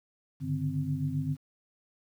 sine tone cluster, 99.8 / 141.2 / 148.9 / 259.3 Hz, G2 / C#3 / D3 / C4, +32 / +32 / +24 / -15 cents, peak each -39 / -34 / -31 / -35 dBFS, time 0.4-1.37 s, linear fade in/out 50 ms, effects 10-bit

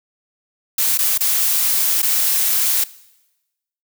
blue noise with dropouts, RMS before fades -17 dBFS, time 0.78-2.84 s, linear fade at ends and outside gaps 5 ms, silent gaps 0.976-0.988 / 1.178-1.206 / 2.02-2.028 s, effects noise-tail reverb RT60 1.0 s tail -20 dB re dry

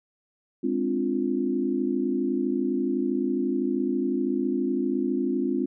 sine chord, D half-diminished seventh, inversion second, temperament equal, 207.7 / 261.6 / 293.7 / 349.2 Hz, Ab3 / C4 / D4 / F4, 0 / 0 / 0 / 0 cents, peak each -31 / -26 / -31 / -28 dBFS, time 0.63-5.66 s, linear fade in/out 10 ms, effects none

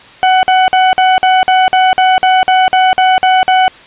40% pulse tone bursts, 747 Hz, F#5, 16 cents sharp, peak -5 dBFS, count 14, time 0.23-3.68 s, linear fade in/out 0 ms, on 200 ms, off 50 ms, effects white hiss -37 dBFS RMS until 3.86 s + resampled to 8000 Hz

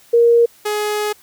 sine / sawtooth tone pair in turn, 469.4 / 419.9 Hz, A#4 / G#4, +12 / +19 cents, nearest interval major second, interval 193 cents, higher first, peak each -8 / -14 dBFS, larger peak first, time 0.13-0.46 / 0.65-1.13 s, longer second, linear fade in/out 10 ms, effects white hiss -49 dBFS RMS until 1.22 s

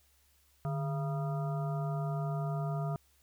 harmonic tone with a mistuned harmonic, 136.6 Hz, C#3, 25 cents flat, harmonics 1 / 3 / 5 / 7 / 9 / 10, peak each -32 / -45 / -40 / -49 / -46 / -54 dBFS, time 0.65-2.96 s, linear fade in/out 0 ms, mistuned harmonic 1, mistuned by +150 cents, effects added 69 Hz sine -69 dBFS peak until 3.22 s + white hiss -69 dBFS RMS until 3.22 s

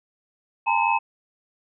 sine tone cluster, 825 / 911 / 1016 / 2575 Hz, G#5 / A#5 / B5 / E7, -12 / -40 / +49 / -41 cents, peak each -25 / -21 / -26 / -25 dBFS, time 0.66-0.99 s, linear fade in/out 20 ms, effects none

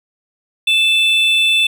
triangle tone pair together, 2637 / 3509 Hz, E7 / A7, 0 / -5 cents, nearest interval perfect fourth, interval 495 cents, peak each -12 dBFS, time 0.67-1.67 s, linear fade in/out 5 ms, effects none

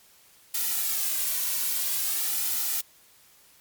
blue noise with flanger, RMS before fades -27 dBFS, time 0.54-2.81 s, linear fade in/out 5 ms, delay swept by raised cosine 1.8 to 2.43 ms, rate 0.5 Hz, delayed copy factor -0.5, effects white hiss -57 dBFS RMS until 3.6 s + MP3 96 kbps

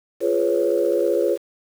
sine chord, C# dominant seventh, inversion first, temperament just, 346.5 / 415.8 / 498.9 / 554.4 Hz, E#4 / G#4 / B4 / C#5, -14 / +2 / +17 / 0 cents, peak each -22 dBFS, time 0.2-1.38 s, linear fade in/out 50 ms, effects tanh soft clip ceiling -7 dBFS + 7-bit

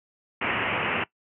white low-pass noise, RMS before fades -27 dBFS, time 0.41-1.04 s, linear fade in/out 5 ms, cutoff 2900 Hz, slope 96 dB/octave, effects noise-tail reverb RT60 0.1 s tail -20 dB re dry + high-pass 100 Hz 12 dB/octave

